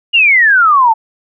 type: exponential sweep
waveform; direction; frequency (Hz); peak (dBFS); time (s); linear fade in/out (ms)
sine; down; 2900 to 862; -5; 0.13-0.94; 20
effects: none